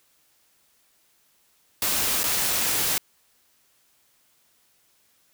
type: noise with dropouts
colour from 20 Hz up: white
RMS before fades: -24 dBFS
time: 1.82-2.98 s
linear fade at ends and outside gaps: 2 ms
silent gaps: 2.233-2.239 s
effects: white hiss -64 dBFS RMS until 5.33 s